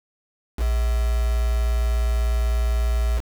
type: tone with quantisation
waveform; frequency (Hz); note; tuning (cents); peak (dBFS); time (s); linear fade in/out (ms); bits
sine; 58.27; A#1; 0; -18; 0.57-3.22; 50; 5
effects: none